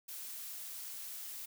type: noise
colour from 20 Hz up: blue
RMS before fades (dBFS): -45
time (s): 0.08-1.46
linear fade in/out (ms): 10
effects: none